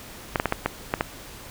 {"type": "clicks", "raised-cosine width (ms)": 0.5, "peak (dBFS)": -6, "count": 7, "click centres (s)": [0.358, 0.399, 0.457, 0.524, 0.66, 0.939, 1.009], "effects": ["pink hiss -42 dBFS RMS until 1.5 s"]}